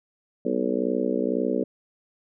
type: harmonic tone with a mistuned harmonic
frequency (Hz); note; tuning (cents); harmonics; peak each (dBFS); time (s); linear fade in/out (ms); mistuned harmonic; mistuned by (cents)
62; B1; +7; 3 / 4 / 5 / 6 / 7 / 8 / 9; -32 / -28 / -29 / -32 / -28 / -31 / -32; 0.45-1.64; 5; 3; +90
effects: none